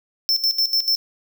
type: tone with tremolo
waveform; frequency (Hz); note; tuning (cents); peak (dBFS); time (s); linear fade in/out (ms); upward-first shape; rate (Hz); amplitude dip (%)
square; 5340; E8; +22; -16; 0.29-0.96; 0; square; 6.8; 75
effects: 9-bit